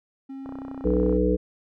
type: tone with pitch glide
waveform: triangle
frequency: 269.4 to 265.7 Hz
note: C#4 to C4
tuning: -49 to +27 cents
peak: -32 dBFS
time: 0.29-1.18 s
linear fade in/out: 10 ms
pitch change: -24 cents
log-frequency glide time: 0.72-1.01 s
type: click train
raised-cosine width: 1 ms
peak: -25 dBFS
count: 22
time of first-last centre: 0.46-1.127 s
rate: 31.5 Hz
type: harmonic tone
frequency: 61.4 Hz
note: B1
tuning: 9 cents flat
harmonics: 1 / 3 / 5 / 7 / 8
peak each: -25 / -26 / -25 / -25 / -25 dBFS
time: 0.84-1.37 s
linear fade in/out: 20 ms
effects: none